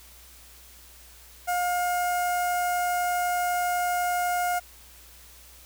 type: tone with notch filter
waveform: sawtooth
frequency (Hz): 712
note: F5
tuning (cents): +33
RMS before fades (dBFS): -26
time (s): 1.47-4.6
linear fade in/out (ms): 20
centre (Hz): 3700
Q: 0.64
effects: added 60 Hz sine -53 dBFS peak until 5.65 s + white hiss -51 dBFS RMS until 5.65 s